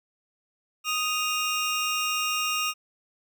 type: tone pair together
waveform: 25% pulse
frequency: 1244.6 / 2794 Hz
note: D#6 / F7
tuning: 0 / 0 cents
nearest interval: octave + major second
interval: 1400 cents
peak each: -24 dBFS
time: 0.84-2.74 s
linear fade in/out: 50 ms
effects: none